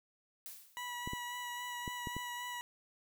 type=noise with exponential decay; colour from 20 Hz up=blue; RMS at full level=-45 dBFS; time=0.46-0.97 s; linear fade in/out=0 ms; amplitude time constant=110 ms
type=tone with vibrato; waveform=20% pulse; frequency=975 Hz; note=B5; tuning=23 cents flat; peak=-35 dBFS; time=0.77-2.61 s; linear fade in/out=0 ms; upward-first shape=sine; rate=3.7 Hz; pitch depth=14 cents each way
type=clicks; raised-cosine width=3 ms; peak=-28 dBFS; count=5; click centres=1.075 / 1.134 / 1.878 / 2.072 / 2.166 s
effects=none